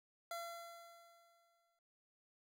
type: tone with exponential decay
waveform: 25% pulse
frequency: 681 Hz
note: F5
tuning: 44 cents flat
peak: -38 dBFS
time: 0.31-1.79 s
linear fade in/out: 2 ms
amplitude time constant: 320 ms
effects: none